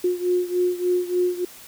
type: beating tone pair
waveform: sine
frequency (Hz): 357.6 / 361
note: F4 / F#4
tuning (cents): +41 / -43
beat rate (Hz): 3.4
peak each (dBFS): -21 / -24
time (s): 0.04-1.45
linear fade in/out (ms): 5
effects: white hiss -44 dBFS RMS until 1.67 s